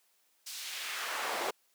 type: noise with high-pass filter sweep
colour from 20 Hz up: brown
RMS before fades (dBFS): -37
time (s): 0.46-1.51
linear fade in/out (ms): 10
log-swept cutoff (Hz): 5300 to 520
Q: 1.1
effects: white hiss -71 dBFS RMS until 1.74 s + high-pass 300 Hz 12 dB/octave